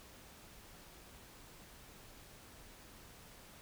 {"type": "silence", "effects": ["pink hiss -57 dBFS RMS until 3.61 s"]}